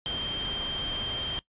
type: tone in noise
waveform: sine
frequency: 3159 Hz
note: G7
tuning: 13 cents sharp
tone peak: -29 dBFS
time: 0.06-1.39 s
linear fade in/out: 0 ms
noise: pink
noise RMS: -37 dBFS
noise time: 0.06-1.39 s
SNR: +5 dB
effects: noise-tail reverb RT60 0.1 s tail -19 dB re dry + resampled to 8000 Hz